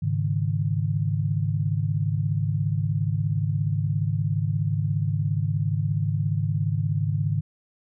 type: chord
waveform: sine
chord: Ab suspended fourth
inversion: none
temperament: equal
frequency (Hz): 103.83 / 138.59 / 155.56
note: Ab2 / Db3 / Eb3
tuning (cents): 0 / 0 / 0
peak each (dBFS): -25 / -27 / -26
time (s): 0.02-7.41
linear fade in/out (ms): 10
effects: none